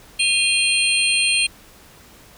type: tone cluster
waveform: sine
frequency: 2473 / 2742 / 3224 / 4188 / 8820 Hz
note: D#7 / F7 / G7 / C8 / C#9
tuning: -11 / -32 / +48 / +1 / -10 cents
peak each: -22 dBFS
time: 0.19-1.47 s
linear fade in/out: 10 ms
effects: pink hiss -47 dBFS RMS until 2.37 s